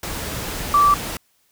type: tone in noise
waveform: sine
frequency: 1162 Hz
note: D6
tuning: 19 cents flat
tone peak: -11 dBFS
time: 0.74-0.94 s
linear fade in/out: 2 ms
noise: pink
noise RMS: -28 dBFS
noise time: 0.03-1.17 s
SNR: +14 dB
effects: white hiss -63 dBFS RMS until 1.51 s